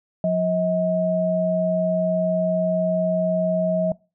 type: tone pair together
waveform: sine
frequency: 178.75 / 637 Hz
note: F3 / D#5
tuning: +41 / +41 cents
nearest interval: octave + minor seventh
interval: 2200 cents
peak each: -22 / -20 dBFS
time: 0.24-3.92 s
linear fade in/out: 2 ms
effects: noise-tail reverb RT60 0.3 s tail -22 dB re dry